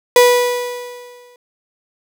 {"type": "tone with exponential decay", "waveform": "35% pulse", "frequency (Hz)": 490, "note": "B4", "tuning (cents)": -14, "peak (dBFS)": -3, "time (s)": [0.16, 1.36], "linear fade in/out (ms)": 2, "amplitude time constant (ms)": 260, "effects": []}